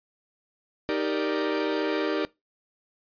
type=chord; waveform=45% pulse; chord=Eb major seventh; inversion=none; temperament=equal; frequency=311.1 / 392 / 466.2 / 587.3 Hz; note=Eb4 / G4 / Bb4 / D5; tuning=0 / 0 / 0 / 0 cents; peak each=-29 / -30 / -31 / -32 dBFS; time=0.89-2.25 s; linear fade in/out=0 ms; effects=noise-tail reverb RT60 0.2 s tail -21 dB re dry + resampled to 11025 Hz